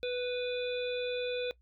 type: harmonic tone with a mistuned harmonic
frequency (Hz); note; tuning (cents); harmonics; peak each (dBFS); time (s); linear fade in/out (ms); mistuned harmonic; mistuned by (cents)
494.5; B4; +2; 1 / 3 / 5 / 7 / 8; -32 / -46 / -41 / -42 / -47; 0.03-1.51; 0; 7; +24
effects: noise-tail reverb RT60 0.1 s tail -20 dB re dry + added 60 Hz sine -62 dBFS peak until 1.61 s